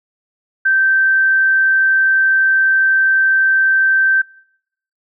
sine tone, 1557 Hz, G6, 12 cents flat, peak -10 dBFS, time 0.65-4.22 s, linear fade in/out 10 ms, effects noise-tail reverb RT60 0.8 s tail -26 dB re dry

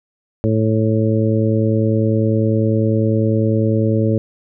harmonic tone, 110 Hz, A2, in tune, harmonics 1 / 2 / 3 / 4 / 5, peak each -16 / -19 / -21 / -22 / -23 dBFS, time 0.44-4.18 s, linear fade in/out 0 ms, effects none

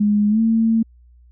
sine tone with pitch glide, 207.7 to 225.2 Hz, G#3 to A3, 0 to +40 cents, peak -13 dBFS, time 0-0.83 s, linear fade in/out 10 ms, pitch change +140 cents, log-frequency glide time 0.29-0.4 s, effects added 60 Hz sine -46 dBFS peak until 1.31 s

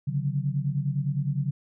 sine tone cluster, 137.4 / 147.2 / 185.3 Hz, C#3 / D3 / F#3, -15 / +4 / +3 cents, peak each -27 / -28 / -34 dBFS, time 0.07-1.51 s, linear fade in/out 10 ms, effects none

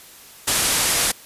white low-pass noise, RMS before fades -20 dBFS, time 0.47-1.12 s, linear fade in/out 10 ms, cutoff 12000 Hz, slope 48 dB/octave, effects white hiss -44 dBFS RMS until 1.25 s + resampled to 32000 Hz

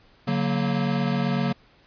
square chord, D augmented, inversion none, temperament equal with one note detuned, 143.06 / 185 / 233.1 Hz, D3 / F#3 / A#3, -45 / 0 / 0 cents, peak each -27 dBFS, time 0.27-1.53 s, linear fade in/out 10 ms, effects pink hiss -57 dBFS RMS until 1.86 s + resampled to 11025 Hz

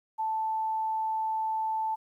sine tone, 880 Hz, A5, in tune, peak -27 dBFS, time 0.18-1.96 s, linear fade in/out 20 ms, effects 11-bit

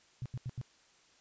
sine tone bursts, 124.9 Hz, B2, 20 cents sharp, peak -35 dBFS, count 4, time 0.22-0.614 s, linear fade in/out 0 ms, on 37 ms, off 82 ms, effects white hiss -65 dBFS RMS until 1.2 s + resampled to 16000 Hz

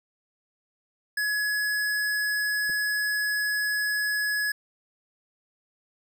square tone, 1689 Hz, G#6, 29 cents sharp, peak -25 dBFS, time 1.17-4.52 s, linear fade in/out 5 ms
clicks, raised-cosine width 2 ms, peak -32 dBFS, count 2, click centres 2.694 / 2.7 s
effects none

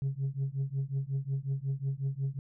sine tone with tremolo, 136.5 Hz, C#3, 26 cents flat, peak -24 dBFS, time 0.02-2.39 s, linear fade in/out 0 ms, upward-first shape triangle, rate 5.5 Hz, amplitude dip 100%, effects tanh soft clip ceiling -26 dBFS

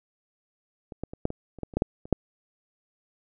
clicks, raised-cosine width 2 ms, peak -25 / -18 / -25 / -10 / -21 / -30 / -17 / -30 / -11 / -9 / -28 / -6 dBFS, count 12, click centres 0.922 / 1.036 / 1.135 / 1.254 / 1.304 / 1.587 / 1.633 / 1.738 / 1.77 / 1.821 / 2.055 / 2.127 s, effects none

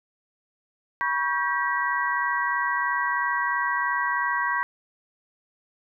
sine tone cluster, 971 / 1114 / 1579 / 1926 Hz, B5 / C#6 / G6 / B6, -30 / +8 / +12 / -44 cents, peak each -28 dBFS, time 1.01-4.63 s, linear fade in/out 0 ms, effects none

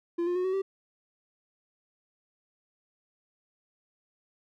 triangle tone with pitch steps, 342.8 / 353.5 / 364.4 / 375.8 / 387.5 Hz, F4 / F4 / F#4 / F#4 / G4, -32 / +21 / -26 / +27 / -20 cents, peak -24 dBFS, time 0.18-0.62 s, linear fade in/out 10 ms, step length 88 ms, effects none

